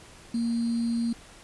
sine tone with sample-and-hold, 233.1 Hz, A#3, in tune, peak -24 dBFS, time 0.34-1.13 s, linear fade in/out 5 ms, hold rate 4410 Hz, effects pink hiss -50 dBFS RMS until 1.43 s + resampled to 24000 Hz

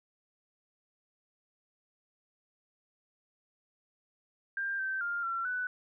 sine tone with pitch steps, 1592 / 1552 / 1402 / 1359 / 1492 Hz, G6 / G6 / F6 / F6 / F#6, +26 / -18 / +6 / -48 / +14 cents, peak -31 dBFS, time 4.57-5.67 s, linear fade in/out 2 ms, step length 220 ms, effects none

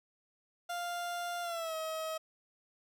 30% pulse tone with pitch glide, 698.5 to 636.8 Hz, F5 to D#5, 0 to +40 cents, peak -33 dBFS, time 0.69-2.18 s, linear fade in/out 10 ms, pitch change -160 cents, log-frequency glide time 1.42-1.75 s, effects none

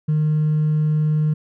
triangle tone with hard clipping, 153.1 Hz, D#3, 28 cents flat, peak -15 dBFS, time 0.08-1.34 s, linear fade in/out 10 ms, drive 2 dB, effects none

